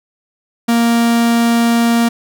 45% pulse tone, 233.4 Hz, A#3, 2 cents sharp, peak -10 dBFS, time 0.68-2.09 s, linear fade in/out 10 ms, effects none

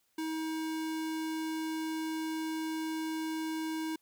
square tone, 318 Hz, D#4, 38 cents sharp, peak -34 dBFS, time 0.18-3.96 s, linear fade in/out 5 ms, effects white hiss -74 dBFS RMS until 4.01 s

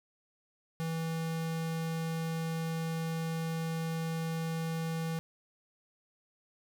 square tone, 163.2 Hz, E3, 17 cents flat, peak -33 dBFS, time 0.8-5.19 s, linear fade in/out 0 ms, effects none

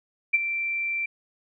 sine tone with ADSR envelope, 2349 Hz, D7, in tune, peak -14 dBFS, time 0.33-1.06 s, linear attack 14 ms, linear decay 28 ms, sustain -11 dB, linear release 6 ms, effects none

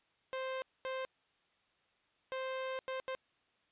sawtooth tone bursts at uneven times, 523.3 Hz, C5, in tune, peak -33 dBFS, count 5, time 0.33-0.62 / 0.85-1.05 / 2.32-2.79 / 2.88-3 / 3.08-3.15 s, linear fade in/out 0 ms, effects white hiss -74 dBFS RMS until 3.71 s + resampled to 8000 Hz

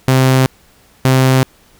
sawtooth tone bursts at uneven times, 130.8 Hz, C3, in tune, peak -4 dBFS, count 2, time 0.08-0.46 / 1.05-1.43 s, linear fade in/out 0 ms, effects pink hiss -49 dBFS RMS until 1.79 s

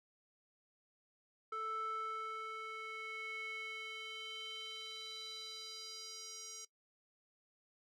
square tone with band-pass filter sweep, 440 Hz, A4, in tune, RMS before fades -45 dBFS, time 1.52-6.65 s, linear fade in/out 5 ms, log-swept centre 1200 to 6100 Hz, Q 4, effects noise-tail reverb RT60 0.1 s tail -19 dB re dry

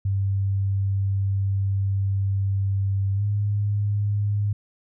sine tone with pitch glide, 98 to 102.75 Hz, G2 to G#2, 0 to -18 cents, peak -20 dBFS, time 0.05-4.53 s, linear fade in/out 5 ms, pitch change +82 cents, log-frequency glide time 3.15-3.23 s, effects none

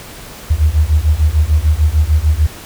sine beating tone pair, 73.42 / 80.12 Hz, D2 / E2, 0 / -49 cents, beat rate 6.7 Hz, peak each -12 dBFS, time 0.5-2.47 s, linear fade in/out 10 ms, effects pink hiss -33 dBFS RMS until 2.65 s

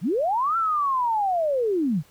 sine linear two-way sweep, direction up then down, 130.81 to 1367 to 130.81 Hz, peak -20 dBFS, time 0.01-2.03 s, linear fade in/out 50 ms, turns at 0.57 s, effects pink hiss -56 dBFS RMS until 2.1 s

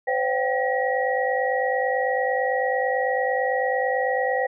sine tone cluster, 511 / 560 / 719 / 779 / 1907 Hz, C5 / C#5 / F#5 / G5 / A#6, -41 / +18 / -50 / -11 / +39 cents, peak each -24 / -30 / -32 / -26 / -27 dBFS, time 0.07-4.47 s, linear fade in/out 10 ms, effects none

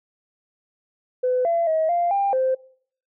sine tone with pitch steps, 504 / 677 / 636 / 695 / 796 / 521 Hz, B4 / E5 / D#5 / F5 / G5 / C5, +35 / +46 / +38 / -9 / +26 / -7 cents, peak -17 dBFS, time 1.23-2.55 s, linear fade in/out 10 ms, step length 220 ms, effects noise-tail reverb RT60 0.6 s tail -24 dB re dry + tanh soft clip ceiling -13 dBFS

